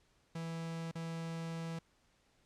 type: tone with dropouts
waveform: 45% pulse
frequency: 164.81 Hz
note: E3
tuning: in tune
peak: -39 dBFS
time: 0.35-1.79 s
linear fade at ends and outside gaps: 5 ms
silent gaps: 0.914-0.953 s
effects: pink hiss -72 dBFS RMS until 2.45 s + low-pass 8000 Hz 12 dB/octave